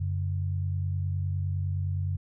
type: tone pair together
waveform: sine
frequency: 92.5 / 142.22 Hz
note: F#2 / C#3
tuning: 0 / +45 cents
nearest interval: perfect fifth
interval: 745 cents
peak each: -27 / -34 dBFS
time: 0-2.17 s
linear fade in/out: 10 ms
effects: none